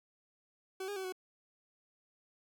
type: tone with pitch steps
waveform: 40% pulse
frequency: 379.2 / 408 / 379.8 / 370.5 Hz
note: F#4 / G#4 / F#4 / F#4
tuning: +43 / -31 / +45 / +2 cents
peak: -37 dBFS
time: 0.8-1.124 s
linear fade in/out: 5 ms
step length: 81 ms
effects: none